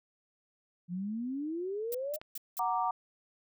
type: exponential sweep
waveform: sine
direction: up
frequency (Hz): 170 to 630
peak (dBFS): -33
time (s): 0.88-2.19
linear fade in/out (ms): 50
type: noise bursts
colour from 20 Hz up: violet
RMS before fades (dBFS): -39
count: 4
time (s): 1.92-2.594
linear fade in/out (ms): 2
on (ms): 26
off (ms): 190
type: click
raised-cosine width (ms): 0.3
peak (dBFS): -29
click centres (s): 2.215
type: chord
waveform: sine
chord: Gb augmented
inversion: none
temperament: equal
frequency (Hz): 740 / 932.3 / 1174.7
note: Gb5 / Bb5 / D6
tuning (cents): 0 / 0 / 0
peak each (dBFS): -32 / -32 / -34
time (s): 2.59-2.91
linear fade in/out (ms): 5
effects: none

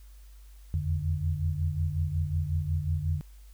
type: tone cluster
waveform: sine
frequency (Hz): 81.9 / 87.4 / 146.9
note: E2 / F2 / D3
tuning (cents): -11 / +2 / +1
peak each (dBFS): -31 / -29 / -32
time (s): 0.74-3.21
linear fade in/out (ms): 0
effects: added 50 Hz sine -47 dBFS peak until 3.53 s + white hiss -63 dBFS RMS until 3.53 s

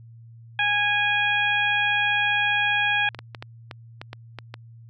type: harmonic tone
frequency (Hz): 825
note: G#5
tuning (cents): -12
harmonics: 1 / 2 / 3 / 4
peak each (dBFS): -27 / -23 / -24 / -28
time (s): 0.59-3.09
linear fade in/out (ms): 2
type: clicks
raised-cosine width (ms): 0.3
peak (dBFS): -18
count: 9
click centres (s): 3.147 / 3.19 / 3.348 / 3.425 / 3.712 / 4.015 / 4.131 / 4.387 / 4.541
effects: added 115 Hz sine -43 dBFS peak until 4.89 s

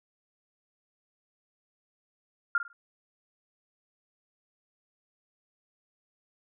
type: tone with echo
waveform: sine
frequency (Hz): 1400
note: F6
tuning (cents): +4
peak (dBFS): -21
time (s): 2.55-2.58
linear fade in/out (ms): 2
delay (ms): 50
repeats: 3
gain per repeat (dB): -11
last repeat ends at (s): 2.73
effects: none

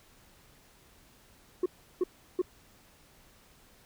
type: tone bursts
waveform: sine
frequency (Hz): 362.9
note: F#4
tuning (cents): -34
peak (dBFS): -21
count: 3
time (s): 1.63-2.417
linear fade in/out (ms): 5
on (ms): 29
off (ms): 350
effects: tanh soft clip ceiling -23 dBFS + pink hiss -60 dBFS RMS until 3.85 s

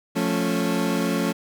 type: chord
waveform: 30% pulse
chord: F augmented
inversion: none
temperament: equal with one note detuned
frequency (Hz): 176.34 / 220 / 277.2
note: F3 / A3 / C#4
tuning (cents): +17 / 0 / 0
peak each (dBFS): -23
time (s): 0.15-1.33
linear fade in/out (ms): 20
effects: none

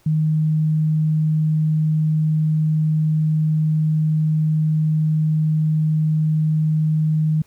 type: tone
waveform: sine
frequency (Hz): 155.56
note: D#3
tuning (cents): 0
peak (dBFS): -15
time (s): 0.06-7.42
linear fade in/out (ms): 5
effects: pink hiss -57 dBFS RMS until 7.46 s

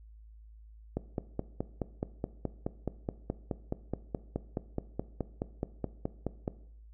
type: click train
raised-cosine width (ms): 2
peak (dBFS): -18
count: 27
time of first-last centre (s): 0.97-6.478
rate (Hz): 4.72
effects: noise-tail reverb RT60 0.7 s tail -17 dB re dry + added 54 Hz sine -50 dBFS peak until 6.93 s

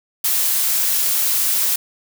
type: noise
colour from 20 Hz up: blue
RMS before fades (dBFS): -18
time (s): 0.24-1.76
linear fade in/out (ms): 5
effects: none

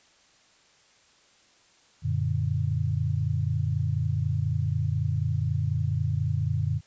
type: chord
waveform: sine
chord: Gb augmented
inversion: none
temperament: equal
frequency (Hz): 92.5 / 116.54 / 146.83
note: Gb2 / Bb2 / D3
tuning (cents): 0 / 0 / 0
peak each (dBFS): -28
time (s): 2.02-6.81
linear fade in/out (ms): 50
effects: white hiss -60 dBFS RMS until 6.86 s + resampled to 16000 Hz

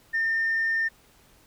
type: tone with frequency modulation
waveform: sine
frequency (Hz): 1810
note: A6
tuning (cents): +48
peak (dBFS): -21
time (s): 0.13-0.89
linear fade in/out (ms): 20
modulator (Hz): 36.2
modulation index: 0.21
effects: tanh soft clip ceiling -19 dBFS + pink hiss -58 dBFS RMS until 1.46 s

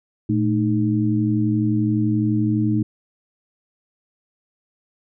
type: tone cluster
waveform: sine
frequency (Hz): 114.8 / 217.9 / 309.6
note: A#2 / A3 / D#4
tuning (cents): -26 / -17 / -9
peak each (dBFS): -21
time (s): 0.29-2.83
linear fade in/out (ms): 5
effects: none

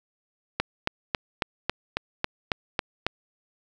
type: click train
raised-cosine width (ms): 0.3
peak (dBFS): -7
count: 10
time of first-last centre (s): 0.6-3.066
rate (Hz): 3.65
effects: none

